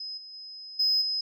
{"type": "tone with level steps", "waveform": "sine", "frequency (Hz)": 5070, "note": "D#8", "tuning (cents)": 32, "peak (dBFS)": [-34, -42, -40, -20, -26], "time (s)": [0, 1.21], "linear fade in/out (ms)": 5, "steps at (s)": [0.17, 0.33, 0.79, 1.01], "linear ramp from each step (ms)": 10, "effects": ["tanh soft clip ceiling -17 dBFS"]}